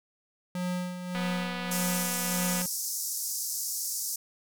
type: tone with tremolo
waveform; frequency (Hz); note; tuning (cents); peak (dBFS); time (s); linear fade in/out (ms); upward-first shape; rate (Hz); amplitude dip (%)
square; 180; F#3; -47; -29; 0.55-2.66; 2; sine; 1.7; 60
type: click train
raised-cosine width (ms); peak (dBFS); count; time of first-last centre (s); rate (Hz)
0.3; -21; 362; 1.15-2.617; 246
type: band-pass noise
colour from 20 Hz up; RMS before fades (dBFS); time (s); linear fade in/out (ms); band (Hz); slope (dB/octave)
pink; -33; 1.71-4.16; 5; 5200 to 16000; 48
effects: none